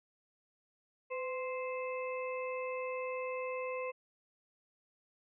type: harmonic tone with a mistuned harmonic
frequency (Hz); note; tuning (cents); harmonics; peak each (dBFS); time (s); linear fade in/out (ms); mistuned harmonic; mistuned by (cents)
523.3; C5; 0; 1 / 2 / 4 / 5; -37 / -43 / -48 / -46; 1.1-3.92; 20; 1; -50
effects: none